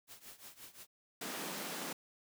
white noise with tremolo, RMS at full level -50 dBFS, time 0.07-0.87 s, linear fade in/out 50 ms, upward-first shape triangle, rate 5.7 Hz, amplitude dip 90%
pink high-pass noise, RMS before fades -42 dBFS, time 1.21-1.93 s, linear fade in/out 5 ms, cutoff 160 Hz, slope 96 dB/octave
effects none

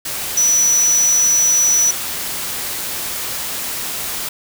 sine tone in noise, 5920 Hz, F#8, in tune, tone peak -11 dBFS, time 0.37-1.91 s, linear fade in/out 5 ms, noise white, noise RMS -24 dBFS, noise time 0.05-4.29 s, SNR +10 dB, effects none

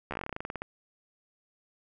slowing click train, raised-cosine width 0.5 ms, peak -20 dBFS, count 17, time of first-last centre 0.11-0.619 s, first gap 13 ms, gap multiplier 1.11, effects none

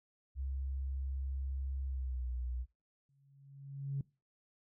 sine tone with pitch glide, 67.2 to 61.62 Hz, C2 to B1, +47 to -3 cents, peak -35 dBFS, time 0.35-2.66 s, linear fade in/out 50 ms, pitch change -150 cents, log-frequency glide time 1.84-2.29 s
sine tone with exponential growth, 138.59 Hz, C#3, in tune, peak -31 dBFS, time 3.09-4.01 s, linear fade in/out 2 ms, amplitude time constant 200 ms
effects noise-tail reverb RT60 0.3 s tail -23 dB re dry + tanh soft clip ceiling -28 dBFS

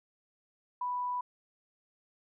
sine tone, 987.8 Hz, B5, in tune, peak -31 dBFS, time 0.81-1.21 s, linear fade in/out 5 ms, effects none

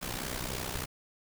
pink noise with amplitude modulation, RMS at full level -33 dBFS, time 0.01-0.86 s, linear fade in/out 20 ms, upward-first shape sine, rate 63.2 Hz, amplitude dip 75%, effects none

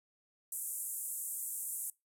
pink band-pass noise, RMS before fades -40 dBFS, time 0.52-1.9 s, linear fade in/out 2 ms, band 7900 to 14000 Hz, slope 48 dB/octave, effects noise-tail reverb RT60 0.2 s tail -22 dB re dry

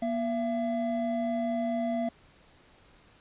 triangle tone pair together, 239.2 / 673.2 Hz, A#3 / E5, +45 / +36 cents, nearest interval octave + tritone, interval 1791 cents, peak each -28 dBFS, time 0.02-2.09 s, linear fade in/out 5 ms, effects pink hiss -59 dBFS RMS until 3.2 s + resampled to 8000 Hz

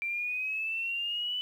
sine exponential sweep, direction up, 2349 to 3000 Hz, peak -30 dBFS, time 0.02-1.41 s, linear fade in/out 0 ms, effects 10-bit

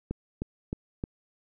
click train, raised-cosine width 3 ms, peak -18 dBFS, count 4, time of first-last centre 0.11-1.039 s, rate 3.23 Hz, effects none

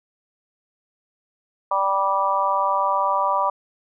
harmonic tone, 195.3 Hz, G3, 6 cents flat, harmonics 3 / 4 / 5 / 6, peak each -26 / -26 / -21 / -23 dBFS, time 1.71-3.5 s, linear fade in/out 5 ms, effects none

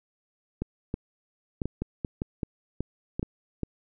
clicks, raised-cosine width 3 ms, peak -16 dBFS, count 12, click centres 0.62 / 0.941 / 1.618 / 1.656 / 1.82 / 2.048 / 2.219 / 2.432 / 2.806 / 3.195 / 3.229 / 3.633 s, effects none

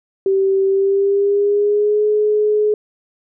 sine tone with pitch glide, 387.4 to 422.5 Hz, G4 to G#4, -20 to +30 cents, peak -12 dBFS, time 0.26-2.74 s, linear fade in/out 2 ms, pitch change +150 cents, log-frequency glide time 0.66-2.05 s, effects none

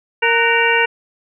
harmonic tone with a mistuned harmonic, 463.5 Hz, A#4, 10 cents flat, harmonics 1 / 2 / 3 / 4 / 5 / 6, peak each -19 / -19 / -19 / -19 / -19 / -19 dBFS, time 0.22-0.86 s, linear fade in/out 10 ms, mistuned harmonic 3, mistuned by +120 cents, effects none

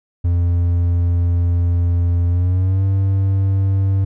triangle tone with pitch glide, 86.8 to 96.87 Hz, F2 to G2, -10 to -20 cents, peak -11 dBFS, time 0.24-4.05 s, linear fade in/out 10 ms, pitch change +190 cents, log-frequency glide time 2.28-2.84 s, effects none

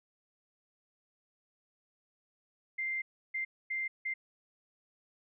sine tone bursts at uneven times, 2093 Hz, C7, in tune, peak -32 dBFS, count 4, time 2.78-3.02 / 3.34-3.45 / 3.7-3.88 / 4.05-4.14 s, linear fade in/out 10 ms, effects none

